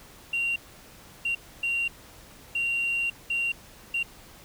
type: tone bursts at uneven times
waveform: sine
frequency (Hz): 2761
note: F7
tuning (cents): -20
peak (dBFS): -23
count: 6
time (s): 0.33-0.56 / 1.25-1.35 / 1.63-1.88 / 2.55-3.1 / 3.3-3.52 / 3.94-4.03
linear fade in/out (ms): 5
effects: tanh soft clip ceiling -21 dBFS + pink hiss -50 dBFS RMS until 4.44 s